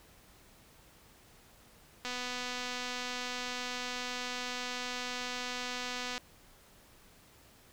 click train, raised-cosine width 0.2 ms, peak -21 dBFS, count 1025, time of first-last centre 2.05-6.179 s, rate 248 Hz, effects pink hiss -60 dBFS RMS until 7.72 s

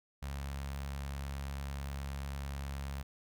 sawtooth tone with notch filter, 69.3 Hz, C#2, in tune, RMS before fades -40 dBFS, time 0.22-3.03 s, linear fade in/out 10 ms, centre 350 Hz, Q 0.76, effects none

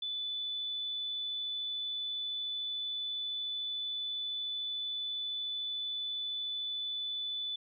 sine tone, 3487 Hz, A7, 16 cents flat, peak -34 dBFS, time 0.02-7.56 s, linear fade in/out 5 ms, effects none

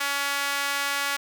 sawtooth tone with high-pass filter, 281.6 Hz, C#4, 27 cents sharp, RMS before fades -27 dBFS, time 0-1.17 s, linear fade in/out 10 ms, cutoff 1400 Hz, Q 1.2, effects none

